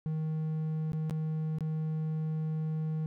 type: tone with dropouts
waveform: triangle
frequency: 157 Hz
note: D#3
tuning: 16 cents sharp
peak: -28 dBFS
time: 0.06-3.06 s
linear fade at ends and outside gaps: 0 ms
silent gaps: 0.92-0.932 / 1.097-1.109 / 1.585-1.607 s
effects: none